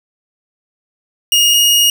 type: tone pair in turn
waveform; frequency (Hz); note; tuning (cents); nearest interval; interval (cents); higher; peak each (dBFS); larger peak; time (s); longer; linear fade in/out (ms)
sawtooth; 2857 / 2869; F7 / F7; +39 / +46; unison; 7; second; -5; neither; 1.32-1.54 / 1.54-1.9; second; 2
effects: none